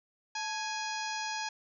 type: harmonic tone with a mistuned harmonic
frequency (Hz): 830.6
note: G#5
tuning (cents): 0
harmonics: 1 / 2 / 3 / 4 / 5 / 6 / 7 / 8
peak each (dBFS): -37 / -40 / -42 / -46 / -45 / -43 / -46 / -47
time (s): 0.35-1.49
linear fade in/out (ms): 5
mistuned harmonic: 1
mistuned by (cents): +82
effects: none

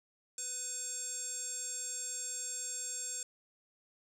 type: tone with band-pass filter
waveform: square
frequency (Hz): 502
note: B4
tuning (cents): +28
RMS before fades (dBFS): -40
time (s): 0.38-3.23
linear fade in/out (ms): 2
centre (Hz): 7500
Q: 8.3
effects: none

